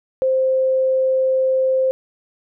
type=tone; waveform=sine; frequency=523.3 Hz; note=C5; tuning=in tune; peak=-14 dBFS; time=0.22-1.91 s; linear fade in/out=0 ms; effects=none